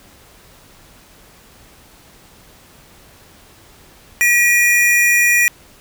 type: tone pair together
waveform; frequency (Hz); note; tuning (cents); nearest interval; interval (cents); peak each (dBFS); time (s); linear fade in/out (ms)
square; 1923.5 / 2425; B6 / D#7; -46 / -45; major third; 401; -14; 4.21-5.48; 0
effects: pink hiss -46 dBFS RMS until 5.8 s